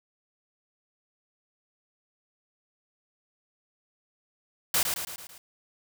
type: noise with echo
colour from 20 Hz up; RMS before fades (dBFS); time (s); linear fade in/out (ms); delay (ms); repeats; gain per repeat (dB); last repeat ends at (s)
white; -24; 4.74-4.83; 2; 110; 5; -5; 5.38
effects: none